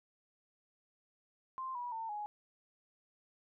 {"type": "tone with pitch steps", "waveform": "sine", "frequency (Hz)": [1046.5, 970.8, 900.6, 835.4], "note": ["C6", "B5", "A5", "G#5"], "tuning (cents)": [0, -30, 40, 10], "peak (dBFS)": -38, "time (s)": [1.58, 2.26], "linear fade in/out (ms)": 0, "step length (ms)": 170, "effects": []}